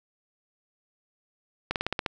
slowing click train, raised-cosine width 0.3 ms, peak -11 dBFS, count 7, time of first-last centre 1.71-2.062 s, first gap 48 ms, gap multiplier 1.08, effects none

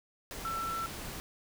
sine tone in noise, 1338 Hz, E6, 25 cents sharp, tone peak -33 dBFS, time 0.45-0.86 s, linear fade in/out 0 ms, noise pink, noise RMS -42 dBFS, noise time 0.31-1.2 s, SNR +6 dB, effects none

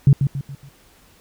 sine tone with echo, 138.59 Hz, C#3, in tune, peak -6 dBFS, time 0.07-0.13 s, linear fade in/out 2 ms, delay 140 ms, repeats 4, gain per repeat -8 dB, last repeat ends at 0.69 s, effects tanh soft clip ceiling -2 dBFS + pink hiss -53 dBFS RMS until 1.2 s

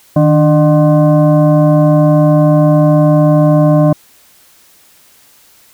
sine tone with frequency modulation, 155.56 Hz, D#3, in tune, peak -5 dBFS, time 0.16-3.93 s, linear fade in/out 5 ms, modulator 450 Hz, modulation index 1.1, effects white hiss -46 dBFS RMS until 5.73 s

